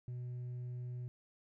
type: tone with hard clipping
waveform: triangle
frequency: 123.47 Hz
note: B2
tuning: in tune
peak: -39 dBFS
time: 0.08-1.08 s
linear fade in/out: 0 ms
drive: 1 dB
effects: none